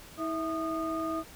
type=tone cluster; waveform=sine; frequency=322 / 656 / 1228 Hz; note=E4 / E5 / D#6; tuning=-41 / -9 / -23 cents; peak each=-32 / -35 / -34 dBFS; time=0.17-1.24 s; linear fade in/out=50 ms; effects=tanh soft clip ceiling -22 dBFS + pink hiss -50 dBFS RMS until 1.35 s